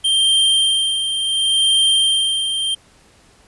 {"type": "tone with tremolo", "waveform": "square", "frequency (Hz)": 3162, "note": "G7", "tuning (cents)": 14, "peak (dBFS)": -12, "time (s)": [0.04, 2.75], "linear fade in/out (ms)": 10, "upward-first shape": "sine", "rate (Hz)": 0.7, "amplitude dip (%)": 55, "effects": ["pink hiss -51 dBFS RMS until 3.47 s", "resampled to 24000 Hz"]}